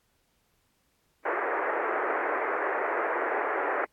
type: band-pass noise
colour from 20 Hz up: pink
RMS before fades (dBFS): -29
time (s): 1.25-3.85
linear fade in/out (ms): 5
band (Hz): 360 to 2000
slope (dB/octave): 48
effects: pink hiss -71 dBFS RMS until 3.92 s + AAC 64 kbps